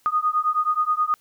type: beating tone pair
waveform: sine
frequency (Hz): 1232 / 1241.4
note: D#6 / D#6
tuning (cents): -17 / -4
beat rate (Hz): 9.4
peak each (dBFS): -22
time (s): 0.06-1.14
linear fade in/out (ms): 0
effects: white hiss -61 dBFS RMS until 1.2 s